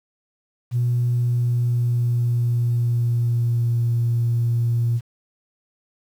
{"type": "tone with pitch glide", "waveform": "sine", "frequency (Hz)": [121.3, 117.78], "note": ["B2", "A#2"], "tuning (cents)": [-31, 18], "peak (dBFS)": -16, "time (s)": [0.71, 5.01], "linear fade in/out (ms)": 50, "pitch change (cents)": -51, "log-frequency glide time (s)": [1.06, 3.87], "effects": ["tanh soft clip ceiling -13 dBFS", "8-bit"]}